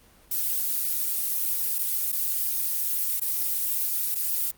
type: noise with dropouts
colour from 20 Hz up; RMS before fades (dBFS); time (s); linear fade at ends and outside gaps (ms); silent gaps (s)
violet; -26; 0.31-4.51; 5; 1.786-1.79 / 2.12-2.126 / 3.198-3.214 / 4.148-4.155
effects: pink hiss -56 dBFS RMS until 4.57 s + Opus 24 kbps